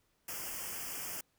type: band-stop noise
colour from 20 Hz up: white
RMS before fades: -41 dBFS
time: 0.28-1.21 s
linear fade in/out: 5 ms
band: 3200 to 4800 Hz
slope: 96 dB/octave
effects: pink hiss -75 dBFS RMS until 1.38 s